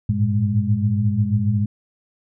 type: tone cluster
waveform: sine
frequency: 100 / 108 / 114.3 / 205.5 Hz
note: G2 / A2 / A#2 / G#3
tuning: +35 / -32 / -34 / -18 cents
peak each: -22 dBFS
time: 0.09-1.66 s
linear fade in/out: 5 ms
effects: none